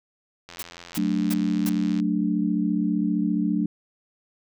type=click train; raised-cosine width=0.2 ms; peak=-23 dBFS; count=131; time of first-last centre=0.49-2 s; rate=86.1 Hz
type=noise bursts; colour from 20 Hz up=white; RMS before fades=-32 dBFS; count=4; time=0.59-1.694 s; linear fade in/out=5 ms; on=36 ms; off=320 ms
type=chord; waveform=sine; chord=D major; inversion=first; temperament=equal; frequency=185 / 220 / 293.7 Hz; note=F#3 / A3 / D4; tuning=0 / 0 / 0 cents; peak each=-25 dBFS; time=0.97-3.66 s; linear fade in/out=5 ms
effects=none